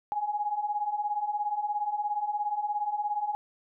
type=beating tone pair; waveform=sine; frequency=820 / 837 Hz; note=G#5 / G#5; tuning=-22 / +13 cents; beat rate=17 Hz; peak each=-33 / -29 dBFS; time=0.12-3.35 s; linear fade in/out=0 ms; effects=none